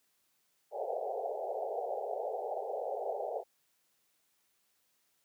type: band-pass noise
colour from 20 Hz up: white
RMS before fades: -37 dBFS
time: 0.71-3.44 s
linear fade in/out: 50 ms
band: 410 to 800 Hz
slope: 96 dB/octave
effects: white hiss -75 dBFS RMS until 5.24 s + high-pass 100 Hz 12 dB/octave